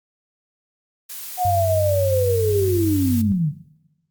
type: noise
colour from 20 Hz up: blue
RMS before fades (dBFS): -33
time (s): 1.09-3.22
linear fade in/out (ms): 10
type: linear sweep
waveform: sine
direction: down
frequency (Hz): 740 to 135.2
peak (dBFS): -17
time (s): 1.37-3.53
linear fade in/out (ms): 50
type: tone with pitch glide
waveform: sine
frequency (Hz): 95.5 to 96.11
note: G2 to G2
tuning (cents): -45 to -34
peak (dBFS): -21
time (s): 1.45-3.32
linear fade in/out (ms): 0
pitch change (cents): +11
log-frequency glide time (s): 1.68-2.02
effects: noise-tail reverb RT60 0.9 s tail -17 dB re dry + Opus 48 kbps